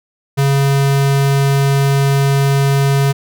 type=tone; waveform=square; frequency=138.59 Hz; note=C#3; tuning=in tune; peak=-11 dBFS; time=0.37-3.13 s; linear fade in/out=20 ms; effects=none